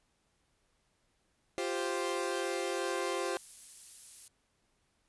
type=chord; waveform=sawtooth; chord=F suspended second; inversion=none; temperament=equal; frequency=349.2 / 392 / 523.3 Hz; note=F4 / G4 / C5; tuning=0 / 0 / 0 cents; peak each=-33 dBFS; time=1.58-3.37 s; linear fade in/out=0 ms
type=noise; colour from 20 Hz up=violet; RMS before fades=-46 dBFS; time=1.76-4.28 s; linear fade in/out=2 ms
effects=pink hiss -75 dBFS RMS until 5.08 s + resampled to 24000 Hz